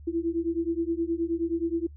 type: beating tone pair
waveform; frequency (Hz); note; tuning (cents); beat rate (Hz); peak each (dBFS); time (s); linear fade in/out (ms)
sine; 329.6 / 339.1; E4 / E4; 0 / +49; 9.5; -28; 0.07-1.87; 10
effects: noise-tail reverb RT60 0.1 s tail -24 dB re dry + added 73 Hz sine -43 dBFS peak until 1.96 s

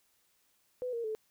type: tone with pitch steps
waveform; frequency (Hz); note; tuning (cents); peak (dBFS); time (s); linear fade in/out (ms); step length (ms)
sine; 500 / 466.5 / 435.3; B4 / A#4 / A4; +21 / +1 / -19; -33; 0.82-1.15; 0; 110
effects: white hiss -72 dBFS RMS until 1.3 s

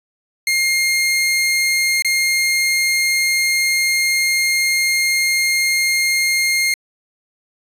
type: tone with dropouts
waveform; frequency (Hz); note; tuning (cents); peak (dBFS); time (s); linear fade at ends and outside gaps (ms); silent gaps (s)
sawtooth; 2126; C7; +27; -11; 0.47-6.74; 2; 2.022-2.047
effects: resampled to 32000 Hz

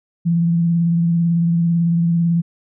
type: tone with vibrato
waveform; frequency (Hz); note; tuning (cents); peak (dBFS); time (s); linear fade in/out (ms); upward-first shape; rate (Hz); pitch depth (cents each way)
sine; 169; E3; +43; -13; 0.25-2.42; 20; triangle; 18; 33
effects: none

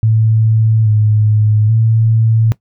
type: tone with pitch steps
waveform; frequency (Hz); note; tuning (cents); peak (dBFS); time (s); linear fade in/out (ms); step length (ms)
sine; 110.7 / 106.9 / 112.2; A2 / A2 / A2; +11 / -49 / +34; -8; 0.03-2.52; 0; 830
effects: noise-tail reverb RT60 0.1 s tail -18 dB re dry

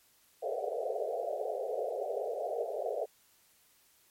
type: band-pass noise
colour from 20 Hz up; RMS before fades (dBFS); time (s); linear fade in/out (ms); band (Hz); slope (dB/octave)
pink; -35; 0.42-3.06; 10; 410 to 730; 96
effects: white hiss -66 dBFS RMS until 4.1 s + MP3 64 kbps

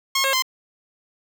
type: tone with pitch steps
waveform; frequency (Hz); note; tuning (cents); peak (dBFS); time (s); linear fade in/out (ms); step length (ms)
10% pulse; 1081 / 540 / 1039; C#6 / C#5 / C6; -44 / -45 / -12; -10; 0.15-0.423; 5; 91
effects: none

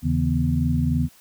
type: tone cluster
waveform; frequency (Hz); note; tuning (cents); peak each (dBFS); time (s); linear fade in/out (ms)
sine; 78.9 / 138 / 161.3 / 244.4; D#2 / C#3 / E3 / B3; +25 / -7 / -37 / -18; -24; 0.02-1.09; 50
effects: white hiss -53 dBFS RMS until 1.2 s

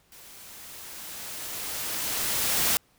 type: noise with level ramp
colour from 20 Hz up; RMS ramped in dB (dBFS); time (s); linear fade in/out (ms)
white; -49 to -23; 0.12-2.77; 0
effects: pink hiss -64 dBFS RMS until 2.98 s

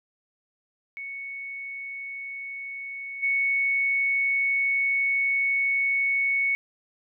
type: tone with level steps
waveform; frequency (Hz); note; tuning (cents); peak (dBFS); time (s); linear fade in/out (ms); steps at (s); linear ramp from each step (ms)
sine; 2217; C#7; 0; -33 / -21; 0.97-6.55; 0; 3.22; 20
effects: none

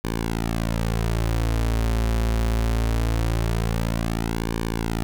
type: tone with flanger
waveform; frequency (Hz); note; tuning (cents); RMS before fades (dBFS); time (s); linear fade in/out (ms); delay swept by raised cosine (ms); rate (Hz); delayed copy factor
sawtooth; 56.3; A1; +40; -23; 0.04-5.03; 0; 1.5 to 6.6; 0.22; -0.8
effects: none

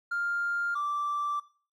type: tone pair in turn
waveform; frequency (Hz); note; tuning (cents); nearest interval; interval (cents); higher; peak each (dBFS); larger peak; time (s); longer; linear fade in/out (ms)
triangle; 1400 / 1169.1; F6 / D6; +4 / -8; minor third; 312; first; -25; neither; 0.11-0.75 / 0.75-1.4; second; 10
effects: noise-tail reverb RT60 0.4 s tail -19 dB re dry + tanh soft clip ceiling -24 dBFS

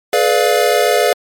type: chord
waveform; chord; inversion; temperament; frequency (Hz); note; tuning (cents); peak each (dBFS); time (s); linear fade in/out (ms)
square; G# diminished seventh; none; equal with one note detuned; 426.2 / 493.9 / 587.3 / 698.5; G#4 / B4 / D5 / F5; +45 / 0 / 0 / 0; -17; 0.13-1.13; 2
effects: MP3 64 kbps

